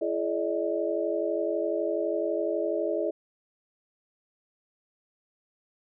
sine tone cluster, 336.3 / 423.1 / 579 / 631 Hz, E4 / G#4 / D5 / D#5, +35 / +32 / -25 / +24 cents, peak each -31 dBFS, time 0.01-3.11 s, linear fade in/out 10 ms, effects none

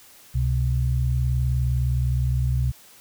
sine tone pair together, 67 / 126.48 Hz, C2 / B2, +42 / +42 cents, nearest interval major seventh, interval 1100 cents, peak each -22 dBFS, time 0.34-2.72 s, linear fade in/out 20 ms, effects white hiss -50 dBFS RMS until 3 s

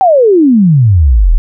sine exponential sweep, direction down, 792 to 34.65 Hz, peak -3 dBFS, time 0.01-1.38 s, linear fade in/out 0 ms, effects none

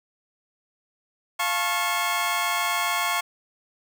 20% pulse chord, F augmented, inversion none, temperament just, 698.5 / 873.1 / 1091.3 Hz, F5 / A5 / C#6, 0 / -14 / -27 cents, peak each -24 / -25 / -20 dBFS, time 1.39-3.21 s, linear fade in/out 10 ms, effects none

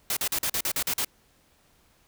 white noise bursts, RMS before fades -27 dBFS, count 9, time 0.1-1.047 s, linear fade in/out 2 ms, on 67 ms, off 43 ms, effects pink hiss -63 dBFS RMS until 2.07 s

